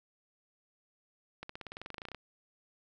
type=accelerating click train; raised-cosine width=0.3 ms; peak=-26 dBFS; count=17; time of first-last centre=1.43-2.147 s; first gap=64 ms; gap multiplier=0.95; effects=none